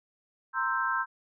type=chord; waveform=sine; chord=C dominant seventh; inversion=third; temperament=equal; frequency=932.3 / 1046.5 / 1318.5 / 1568 Hz; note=Bb5 / C6 / E6 / G6; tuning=0 / 0 / 0 / 0 cents; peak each=-35 / -31 / -32 / -30 dBFS; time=0.53-1.06 s; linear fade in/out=50 ms; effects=none